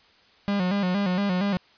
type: tone with vibrato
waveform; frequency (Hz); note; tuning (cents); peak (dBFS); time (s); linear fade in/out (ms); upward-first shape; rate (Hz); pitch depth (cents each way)
45% pulse; 191.2; G3; -43; -22; 0.48-1.57; 0; square; 4.3; 92
effects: white hiss -57 dBFS RMS until 1.77 s + resampled to 11025 Hz